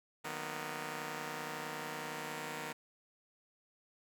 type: chord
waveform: 5% pulse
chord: B major seventh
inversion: first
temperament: just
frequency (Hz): 154.34 / 185.21 / 231.5 / 246.9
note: D#3 / F#3 / A#3 / B3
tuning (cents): -14 / +2 / -12 / 0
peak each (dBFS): -33 / -39 / -38 / -34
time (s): 0.24-2.73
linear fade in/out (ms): 10
effects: none